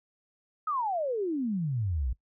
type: exponential sweep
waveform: sine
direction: down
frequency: 1300 to 55.8 Hz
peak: -27 dBFS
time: 0.67-2.13 s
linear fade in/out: 5 ms
effects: noise-tail reverb RT60 0.1 s tail -20 dB re dry

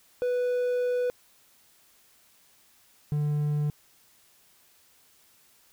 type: tone pair in turn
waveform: triangle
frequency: 493.9 / 148.29 Hz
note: B4 / D3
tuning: 0 / +17 cents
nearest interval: octave + major sixth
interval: 2083 cents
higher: first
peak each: -22 / -22 dBFS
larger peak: neither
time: 0.22-1.1 / 3.12-3.7 s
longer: first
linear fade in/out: 0 ms
effects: white hiss -61 dBFS RMS until 5.72 s

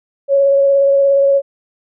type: tone with vibrato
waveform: sine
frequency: 554.4 Hz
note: C#5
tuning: in tune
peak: -8 dBFS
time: 0.28-1.42 s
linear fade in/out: 50 ms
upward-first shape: sine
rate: 17 Hz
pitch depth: 14 cents each way
effects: none

